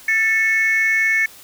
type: tone pair together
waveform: sine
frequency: 1775.5 / 2200 Hz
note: A6 / C#7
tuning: +15 / -14 cents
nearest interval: major third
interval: 371 cents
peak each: -16 / -15 dBFS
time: 0.08-1.26 s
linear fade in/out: 5 ms
effects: tanh soft clip ceiling -10 dBFS + white hiss -43 dBFS RMS until 1.43 s